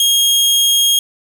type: tone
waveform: sawtooth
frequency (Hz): 3256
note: G#7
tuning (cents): -35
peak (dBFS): -7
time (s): 0-0.99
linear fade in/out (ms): 2
effects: none